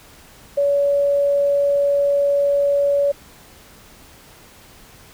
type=tone; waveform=sine; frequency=567 Hz; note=C#5; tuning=39 cents sharp; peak=-14 dBFS; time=0.57-3.12 s; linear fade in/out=10 ms; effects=pink hiss -46 dBFS RMS until 5.13 s